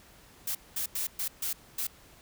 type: noise bursts at uneven times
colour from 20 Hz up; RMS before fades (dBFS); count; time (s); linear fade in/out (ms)
blue; -32; 6; 0.47-0.55 / 0.76-0.86 / 0.95-1.07 / 1.19-1.28 / 1.42-1.53 / 1.78-1.87; 5
effects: pink hiss -56 dBFS RMS until 2.21 s